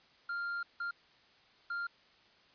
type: tone bursts at uneven times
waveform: triangle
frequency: 1396 Hz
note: F6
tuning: 1 cent flat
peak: -33 dBFS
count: 3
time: 0.29-0.63 / 0.8-0.91 / 1.7-1.87 s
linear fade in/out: 5 ms
effects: white hiss -64 dBFS RMS until 2.54 s + resampled to 11025 Hz